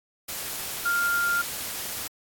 sine tone in noise, 1398 Hz, F6, 1 cent sharp, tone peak -22 dBFS, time 0.85-1.42 s, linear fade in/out 10 ms, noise white, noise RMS -33 dBFS, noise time 0.28-2.08 s, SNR +8 dB, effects AAC 64 kbps

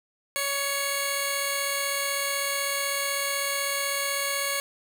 10% pulse tone pair together, 560 / 2204 Hz, C#5 / C#7, +18 / -11 cents, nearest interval 2 octaves, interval 2371 cents, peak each -20 dBFS, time 0.36-4.6 s, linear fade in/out 0 ms, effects none

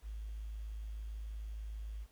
sine tone with quantisation, 53.3 Hz, G#1, 46 cents sharp, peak -40 dBFS, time 0.02-2.07 s, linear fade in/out 50 ms, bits 11, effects pink hiss -69 dBFS RMS until 2.11 s

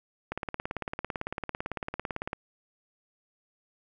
click train, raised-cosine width 0.5 ms, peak -17 dBFS, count 37, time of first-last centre 0.32-2.331 s, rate 17.9 Hz, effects none

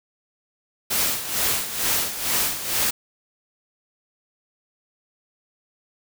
white noise with tremolo, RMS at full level -21 dBFS, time 0.9-2.91 s, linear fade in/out 10 ms, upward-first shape sine, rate 2.2 Hz, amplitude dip 70%, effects none

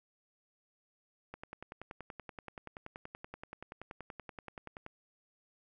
click train, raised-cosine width 0.5 ms, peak -29 dBFS, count 38, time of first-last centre 1.34-4.864 s, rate 10.5 Hz, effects none

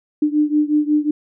sine beating tone pair, 297.7 / 303.2 Hz, D4 / D#4, +24 / -45 cents, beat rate 5.5 Hz, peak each -16 / -18 dBFS, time 0.22-1.11 s, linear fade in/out 5 ms, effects none

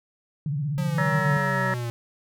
sine tone with vibrato, 145 Hz, D3, 22 cents flat, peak -24 dBFS, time 0.46-1.37 s, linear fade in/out 2 ms, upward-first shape sine, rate 16 Hz, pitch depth 140 cents each way
square exponential sweep, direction down, 180.9 to 116.4 Hz, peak -28 dBFS, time 0.78-1.9 s, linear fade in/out 0 ms
harmonic tone, 188.7 Hz, F#3, 34 cents sharp, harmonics 1 / 3 / 5 / 7 / 9 / 10, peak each -30 / -30 / -30 / -30 / -30 / -30 dBFS, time 0.98-1.74 s, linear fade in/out 2 ms
effects none

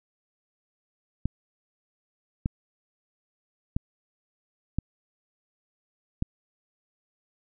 clicks, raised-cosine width 5 ms, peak -13 dBFS, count 5, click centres 1.256 / 2.459 / 3.765 / 4.786 / 6.224 s, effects none

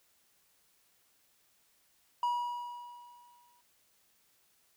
triangle tone with exponential decay, 966 Hz, B5, 39 cents flat, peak -25 dBFS, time 2.23-3.61 s, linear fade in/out 2 ms, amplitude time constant 300 ms, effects white hiss -70 dBFS RMS until 4.76 s

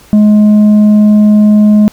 sine tone with tanh clipping, 210.5 Hz, G#3, 24 cents sharp, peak -3 dBFS, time 0.13-1.88 s, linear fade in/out 0 ms, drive 4 dB, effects pink hiss -40 dBFS RMS until 1.92 s

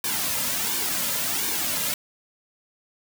white noise with flanger, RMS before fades -26 dBFS, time 0.04-1.94 s, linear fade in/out 2 ms, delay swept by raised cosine 1.5 to 2.7 ms, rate 1.4 Hz, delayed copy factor -0.7, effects none

